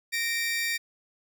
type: tone pair together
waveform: sawtooth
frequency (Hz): 1854.1 / 2336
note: A#6 / D7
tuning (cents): -10 / -10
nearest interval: major third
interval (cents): 400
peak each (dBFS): -26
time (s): 0.12-0.78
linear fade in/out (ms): 20
effects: none